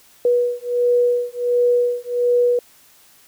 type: beating tone pair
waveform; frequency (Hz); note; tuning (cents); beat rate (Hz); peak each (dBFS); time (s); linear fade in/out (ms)
sine; 485.6 / 487; B4 / B4; -29 / -24; 1.4; -18; 0.25-2.59; 2
effects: white hiss -51 dBFS RMS until 3.27 s